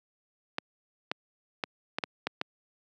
clicks, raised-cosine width 0.3 ms, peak -13 dBFS, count 7, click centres 0.584 / 1.115 / 1.638 / 1.985 / 2.038 / 2.27 / 2.414 s, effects high-pass 200 Hz 12 dB/octave

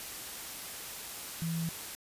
sine tone in noise, 165.2 Hz, E3, 4 cents sharp, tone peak -31 dBFS, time 1.42-1.69 s, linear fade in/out 0 ms, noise white, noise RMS -42 dBFS, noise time 0-1.95 s, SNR +8 dB, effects resampled to 32000 Hz

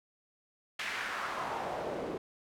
pink noise with band-pass filter sweep, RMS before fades -37 dBFS, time 0.79-2.18 s, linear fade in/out 5 ms, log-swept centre 2300 to 380 Hz, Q 1.8, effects none

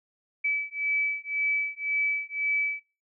sine beating tone pair, 2298 / 2299.9 Hz, D7 / D7, -38 / -37 cents, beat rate 1.9 Hz, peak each -29 dBFS, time 0.44-2.8 s, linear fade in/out 10 ms, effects noise-tail reverb RT60 0.3 s tail -19 dB re dry

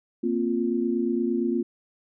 sine chord, Bb suspended second, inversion none, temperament equal, 233.1 / 261.6 / 349.2 Hz, Bb3 / C4 / F4, 0 / 0 / 0 cents, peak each -26 / -28 / -26 dBFS, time 0.23-1.63 s, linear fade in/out 10 ms, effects none

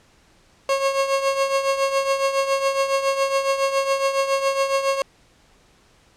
30% pulse tone with tremolo, 545 Hz, C#5, 29 cents flat, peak -13 dBFS, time 0.69-5.02 s, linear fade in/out 2 ms, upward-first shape triangle, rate 7.2 Hz, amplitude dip 70%, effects pink hiss -56 dBFS RMS until 6.16 s + low-pass 8000 Hz 12 dB/octave

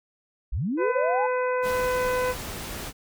sine linear sweep, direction up, 34.65 to 880 Hz, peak -24 dBFS, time 0.52-1.27 s, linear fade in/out 10 ms
harmonic tone, 503 Hz, B4, 32 cents sharp, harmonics 1 / 2 / 3 / 4 / 5, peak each -24 / -29 / -33 / -38 / -40 dBFS, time 0.77-2.35 s, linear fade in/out 50 ms
pink noise, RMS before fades -35 dBFS, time 1.62-2.93 s, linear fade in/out 50 ms
effects none

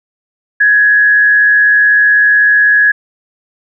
sine tone with frequency modulation, 1678 Hz, G#6, 17 cents sharp, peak -5 dBFS, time 0.6-2.92 s, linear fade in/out 10 ms, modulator 116 Hz, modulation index 0.36, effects none

